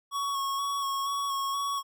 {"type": "tone with vibrato", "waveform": "square", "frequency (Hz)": 1108.7, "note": "C#6", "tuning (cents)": 0, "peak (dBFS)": -29, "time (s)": [0.11, 1.83], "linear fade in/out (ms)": 50, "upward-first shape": "square", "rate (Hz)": 2.1, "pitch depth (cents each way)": 19, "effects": []}